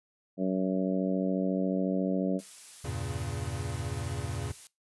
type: harmonic tone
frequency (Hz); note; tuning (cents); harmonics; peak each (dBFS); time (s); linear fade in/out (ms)
94.1; F#2; +30; 2 / 3 / 4 / 5 / 6 / 7; -29 / -31 / -37 / -37 / -35 / -38; 0.37-2.41; 50
type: noise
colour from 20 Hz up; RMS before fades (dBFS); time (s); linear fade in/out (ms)
blue; -46; 2.39-4.67; 0
type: chord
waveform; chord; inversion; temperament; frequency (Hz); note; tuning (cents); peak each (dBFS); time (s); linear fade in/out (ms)
square; E diminished seventh; none; equal; 82.41 / 98 / 116.54 / 138.59; E2 / G2 / Bb2 / Db3; 0 / 0 / 0 / 0; -39; 2.84-4.52; 10
effects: noise-tail reverb RT60 0.2 s tail -20 dB re dry + resampled to 24000 Hz